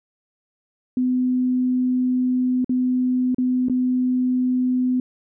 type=tone with dropouts; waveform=sine; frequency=252.6 Hz; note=B3; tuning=39 cents sharp; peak=-17 dBFS; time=0.97-5 s; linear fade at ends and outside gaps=2 ms; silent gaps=2.645-2.694 / 3.346-3.383 / 3.685-3.697 s; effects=none